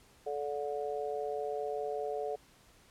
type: harmonic tone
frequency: 145 Hz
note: D3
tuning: 22 cents flat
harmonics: 3 / 4 / 5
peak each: -36 / -39 / -39 dBFS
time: 0.26-2.36 s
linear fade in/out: 10 ms
effects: pink hiss -62 dBFS RMS until 2.9 s + low-pass 12000 Hz 12 dB/octave